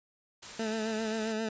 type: noise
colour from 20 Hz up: white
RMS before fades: -44 dBFS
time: 0.42-1.33 s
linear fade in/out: 10 ms
type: tone with vibrato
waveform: 20% pulse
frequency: 220 Hz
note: A3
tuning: in tune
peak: -26 dBFS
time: 0.59-1.49 s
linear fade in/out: 5 ms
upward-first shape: sine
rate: 7.5 Hz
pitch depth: 39 cents each way
effects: resampled to 16000 Hz